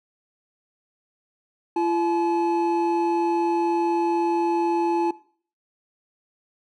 triangle tone pair together, 340.5 / 858 Hz, F4 / A5, -44 / -44 cents, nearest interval octave + major third, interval 1600 cents, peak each -20 / -22 dBFS, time 1.76-5.11 s, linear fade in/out 5 ms, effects noise-tail reverb RT60 0.5 s tail -20 dB re dry

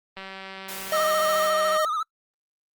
click train, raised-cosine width 0.3 ms, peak -22 dBFS, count 308, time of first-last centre 0.17-1.769 s, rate 192 Hz
white noise, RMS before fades -37 dBFS, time 0.68-1.49 s, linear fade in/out 10 ms
square tone, 622.3 Hz, D#5, in tune, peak -23 dBFS, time 0.92-1.85 s, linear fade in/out 2 ms
triangle tone with vibrato, 1259 Hz, D#6, 20 cents sharp, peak -22 dBFS, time 0.93-2.03 s, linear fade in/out 5 ms, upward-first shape sine, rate 14 Hz, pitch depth 85 cents each way
effects noise-tail reverb RT60 0.1 s tail -26 dB re dry + Opus 24 kbps

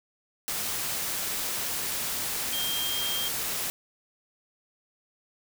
sine tone in noise, 3200 Hz, G7, 35 cents sharp, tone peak -30 dBFS, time 2.53-3.28 s, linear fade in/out 0 ms, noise white, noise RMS -31 dBFS, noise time 0.48-3.7 s, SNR -2 dB, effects none

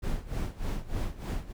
brown noise with tremolo, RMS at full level -29 dBFS, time 0.02-1.53 s, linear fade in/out 20 ms, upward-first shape sine, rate 3.3 Hz, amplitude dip 85%, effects none

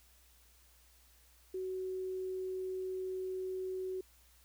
sine tone, 373.9 Hz, F#4, 18 cents sharp, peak -36 dBFS, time 1.54-4.01 s, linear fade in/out 5 ms, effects added 60 Hz sine -65 dBFS peak until 4.44 s + white hiss -66 dBFS RMS until 4.44 s

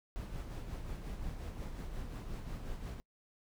brown noise with tremolo, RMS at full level -40 dBFS, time 0.16-3 s, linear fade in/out 0 ms, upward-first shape sine, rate 5.6 Hz, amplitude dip 45%, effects noise-tail reverb RT60 0.1 s tail -26 dB re dry

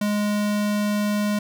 square tone, 207.7 Hz, G#3, in tune, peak -21 dBFS, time 0.01-1.39 s, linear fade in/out 5 ms, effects none

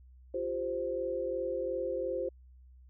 sine chord, F suspended second, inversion none, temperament equal, 349.2 / 392 / 523.3 Hz, F4 / G4 / C5, 0 / 0 / 0 cents, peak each -38 / -38 / -33 dBFS, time 0.34-2.29 s, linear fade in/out 5 ms, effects added 63 Hz sine -53 dBFS peak until 2.89 s

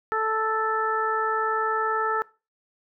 harmonic tone, 439.7 Hz, A4, 1 cent flat, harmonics 1 / 2 / 3 / 4, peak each -28 / -29 / -25 / -31 dBFS, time 0.12-2.22 s, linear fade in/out 0 ms, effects noise-tail reverb RT60 0.3 s tail -21 dB re dry

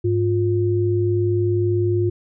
sine tone pair together, 103.5 / 352.9 Hz, G#2 / F4, -5 / +18 cents, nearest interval octave + major sixth, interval 2123 cents, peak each -19 dBFS, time 0.04-2.1 s, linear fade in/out 10 ms, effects none

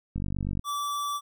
click train, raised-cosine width 5 ms, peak -19 dBFS, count 22, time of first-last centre 0.16-0.594 s, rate 48.4 Hz
square tone, 1158 Hz, D6, 25 cents flat, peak -29 dBFS, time 0.64-1.21 s, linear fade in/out 50 ms
effects none

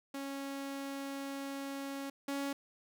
sawtooth tone pair in turn, 275.8 / 278.8 Hz, C#4 / C#4, -9 / +10 cents, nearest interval unison, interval 19 cents, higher second, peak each -35 / -31 dBFS, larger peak second, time 0.14-2.1 / 2.28-2.53 s, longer first, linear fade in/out 5 ms, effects none

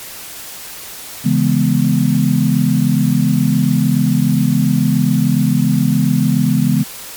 sine chord, C# minor seventh, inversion none, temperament equal with one note detuned, 137.71 / 164.81 / 207.7 / 246.9 Hz, C#3 / E3 / G#3 / B3, -11 / 0 / 0 / 0 cents, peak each -16 dBFS, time 1.24-6.84 s, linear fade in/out 20 ms, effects white hiss -31 dBFS RMS until 7.16 s + MP3 96 kbps

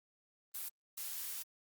blue noise bursts at uneven times, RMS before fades -42 dBFS, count 2, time 0.54-0.69 / 0.97-1.43 s, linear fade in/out 10 ms, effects Opus 32 kbps

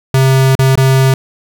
square tone with dropouts, 132.9 Hz, C3, 27 cents sharp, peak -7 dBFS, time 0.14-1.14 s, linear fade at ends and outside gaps 2 ms, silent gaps 0.553-0.591 / 0.755-0.775 s, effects 7-bit

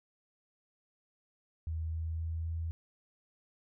sine tone with pitch steps, 80.5 / 81.06 / 81.62 / 82.19 Hz, E2 / E2 / E2 / E2, -41 / -29 / -17 / -5 cents, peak -33 dBFS, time 1.67-2.71 s, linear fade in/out 0 ms, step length 260 ms, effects none

